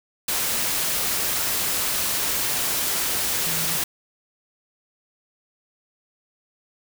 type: tone in noise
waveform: sine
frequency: 164.3 Hz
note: E3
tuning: 5 cents flat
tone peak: -34 dBFS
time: 3.46-3.77 s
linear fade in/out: 5 ms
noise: white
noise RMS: -24 dBFS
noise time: 0.28-3.84 s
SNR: -13 dB
effects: none

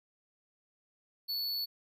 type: tone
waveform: square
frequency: 4435 Hz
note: C#8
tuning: in tune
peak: -33 dBFS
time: 1.28-1.66 s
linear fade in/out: 20 ms
effects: none

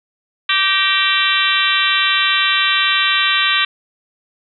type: harmonic tone with a mistuned harmonic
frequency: 389.4 Hz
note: G4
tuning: 12 cents flat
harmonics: 3 / 4 / 5 / 6 / 7 / 8 / 9 / 10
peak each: -21 / -21 / -21 / -21 / -21 / -21 / -21 / -21 dBFS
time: 0.49-3.65 s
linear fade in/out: 5 ms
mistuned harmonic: 5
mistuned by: -54 cents
effects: none

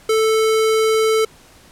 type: tone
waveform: square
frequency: 440 Hz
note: A4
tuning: in tune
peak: -14 dBFS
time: 0.09-1.25 s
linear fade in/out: 5 ms
effects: pink hiss -47 dBFS RMS until 1.71 s + low-pass 12000 Hz 12 dB/octave

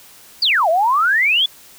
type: exponential two-way sweep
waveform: sine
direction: down then up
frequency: 4918 to 622.3 to 3503 Hz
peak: -12 dBFS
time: 0.42-1.46 s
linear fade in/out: 5 ms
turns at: 0.69 s
effects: white hiss -44 dBFS RMS until 1.78 s

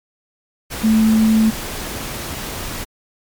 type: tone in noise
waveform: sine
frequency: 220 Hz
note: A3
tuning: in tune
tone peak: -10 dBFS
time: 0.83-1.51 s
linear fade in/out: 20 ms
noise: pink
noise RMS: -27 dBFS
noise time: 0.7-2.85 s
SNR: +14 dB
effects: MP3 96 kbps

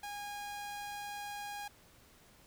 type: tone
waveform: sawtooth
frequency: 819 Hz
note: G#5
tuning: 24 cents flat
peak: -37 dBFS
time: 0.03-1.68 s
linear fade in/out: 5 ms
effects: pink hiss -62 dBFS RMS until 2.46 s

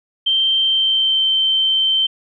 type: tone with pitch glide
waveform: sine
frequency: 3136 to 3109 Hz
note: G7 to G7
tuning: 0 to -15 cents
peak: -13 dBFS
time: 0.26-2.07 s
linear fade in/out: 10 ms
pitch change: -15 cents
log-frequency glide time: 0.59-1.24 s
effects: none

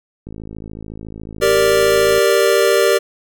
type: click train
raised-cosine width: 3 ms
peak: -19 dBFS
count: 104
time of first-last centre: 0.27-2.181 s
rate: 53.9 Hz
type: chord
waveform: square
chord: G minor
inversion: none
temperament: equal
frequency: 392 / 466.2 / 587.3 Hz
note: G4 / Bb4 / D5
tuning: 0 / 0 / 0 cents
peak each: -16 / -16 / -17 dBFS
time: 1.41-2.99 s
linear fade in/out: 20 ms
effects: none

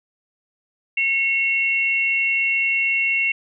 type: tone pair together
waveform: sine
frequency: 2187 / 2736 Hz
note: C#7 / F7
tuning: -24 / -36 cents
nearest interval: major third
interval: 388 cents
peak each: -20 dBFS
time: 0.97-3.32 s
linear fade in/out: 5 ms
effects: none

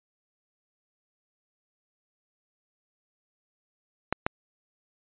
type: clicks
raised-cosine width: 0.5 ms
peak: -9 dBFS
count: 2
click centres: 4.126 / 4.265 s
effects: resampled to 8000 Hz

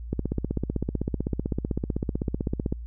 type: click train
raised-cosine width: 3 ms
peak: -13 dBFS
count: 42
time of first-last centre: 0.13-2.725 s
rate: 15.8 Hz
effects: added 58 Hz sine -34 dBFS peak until 2.86 s

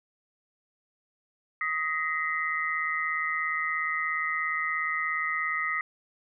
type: tone cluster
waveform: sine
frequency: 1257 / 1890 / 2047 Hz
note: D#6 / A#6 / C7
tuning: +17 / +23 / -38 cents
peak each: -31 dBFS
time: 1.61-5.81 s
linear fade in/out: 2 ms
effects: none

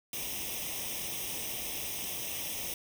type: noise with comb filter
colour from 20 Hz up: white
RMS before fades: -37 dBFS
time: 0.13-2.74 s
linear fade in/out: 2 ms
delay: 0.34 ms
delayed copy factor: +0.8
effects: none

